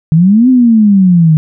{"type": "exponential two-way sweep", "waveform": "sine", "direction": "up then down", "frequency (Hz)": [152.4, 261.6, 152.4], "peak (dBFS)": -3, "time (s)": [0.12, 1.37], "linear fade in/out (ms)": 0, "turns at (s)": 0.49, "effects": []}